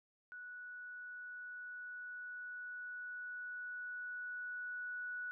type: tone with level ramp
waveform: sine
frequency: 1473 Hz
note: F#6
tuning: 8 cents flat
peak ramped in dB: -47 to -40 dBFS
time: 0.32-5.31 s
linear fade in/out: 0 ms
effects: none